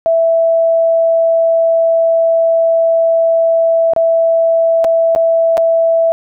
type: tone with dropouts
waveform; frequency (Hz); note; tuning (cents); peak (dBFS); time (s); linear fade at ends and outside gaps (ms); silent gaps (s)
sine; 660; E5; +2; -8; 0.06-6.12; 0; 3.935-3.963 / 4.843-4.847 / 5.15-5.16 / 5.571-5.578
effects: none